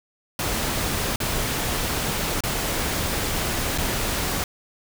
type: noise with dropouts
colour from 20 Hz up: pink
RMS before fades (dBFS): -25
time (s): 0.39-4.44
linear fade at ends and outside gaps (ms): 2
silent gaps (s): 1.16-1.202 / 2.406-2.436 / 3.778-3.783
effects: none